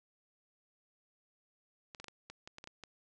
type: clicks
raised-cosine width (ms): 0.2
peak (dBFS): -30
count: 10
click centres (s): 1.948 / 2 / 2.043 / 2.083 / 2.3 / 2.475 / 2.584 / 2.641 / 2.674 / 2.837
effects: resampled to 24000 Hz + 12-bit